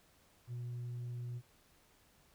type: tone with tanh clipping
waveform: sine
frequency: 121.4 Hz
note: B2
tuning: 29 cents flat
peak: -40 dBFS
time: 0.47-1.42 s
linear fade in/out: 50 ms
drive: 1 dB
effects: pink hiss -68 dBFS RMS until 2.34 s